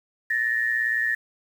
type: tone pair together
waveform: sine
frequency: 1747.1 / 1864.7 Hz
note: A6 / A#6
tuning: -13 / 0 cents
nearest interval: minor second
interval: 113 cents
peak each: -24 dBFS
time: 0.3-1.15 s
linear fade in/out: 5 ms
effects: 8-bit